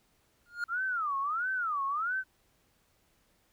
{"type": "tone with exponential growth", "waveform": "triangle", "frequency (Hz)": 1419, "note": "F6", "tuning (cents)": 27, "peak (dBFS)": -25, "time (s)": [0.46, 0.64], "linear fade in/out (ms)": 2, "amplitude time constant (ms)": 39}
{"type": "tone with vibrato", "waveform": "sine", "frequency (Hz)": 1297, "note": "E6", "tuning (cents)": -28, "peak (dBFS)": -29, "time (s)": [0.68, 2.24], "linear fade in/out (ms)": 50, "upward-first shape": "sine", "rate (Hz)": 1.5, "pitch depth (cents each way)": 300}
{"effects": ["pink hiss -70 dBFS RMS until 3.52 s"]}